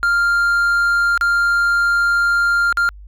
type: tone with dropouts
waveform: triangle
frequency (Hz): 1396.9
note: F6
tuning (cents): 0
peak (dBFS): -11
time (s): 0.03-2.89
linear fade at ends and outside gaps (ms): 0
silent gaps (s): 1.176-1.211 / 2.726-2.772
effects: added 50 Hz sine -35 dBFS peak until 3.07 s